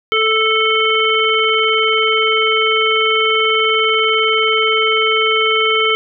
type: harmonic tone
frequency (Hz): 439.8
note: A4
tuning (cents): -1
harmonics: 1 / 3 / 5 / 7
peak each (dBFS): -17 / -17 / -17 / -17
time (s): 0.12-5.95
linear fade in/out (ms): 0
effects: none